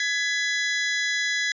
sawtooth tone pair together, 1681.8 / 2000 Hz, G#6 / B6, +21 / +21 cents, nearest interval minor third, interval 300 cents, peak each -22 dBFS, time 0-1.52 s, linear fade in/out 2 ms, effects resampled to 16000 Hz

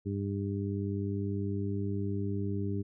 harmonic tone, 99.8 Hz, G2, 32 cents sharp, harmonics 1 / 2 / 3 / 4, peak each -33 / -36 / -38 / -39 dBFS, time 0.05-2.83 s, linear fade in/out 20 ms, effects none

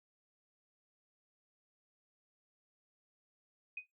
sine tone with exponential decay, 2500 Hz, D#7, 8 cents sharp, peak -36 dBFS, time 3.77-3.86 s, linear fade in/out 5 ms, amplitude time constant 18 ms, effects noise-tail reverb RT60 0.2 s tail -19 dB re dry

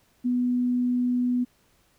sine tone, 246.9 Hz, B3, in tune, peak -21 dBFS, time 0.24-1.45 s, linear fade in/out 20 ms, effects pink hiss -64 dBFS RMS until 1.98 s

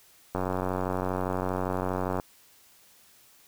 click train, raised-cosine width 1 ms, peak -15 dBFS, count 172, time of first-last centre 0.35-2.199 s, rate 92.5 Hz, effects white hiss -58 dBFS RMS until 3.47 s

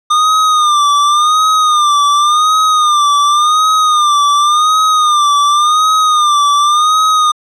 square tone with vibrato, 1211 Hz, D#6, 47 cents flat, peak -8 dBFS, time 0.1-7.32 s, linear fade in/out 10 ms, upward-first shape sine, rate 0.9 Hz, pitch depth 78 cents each way, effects low-pass 7000 Hz 12 dB/octave

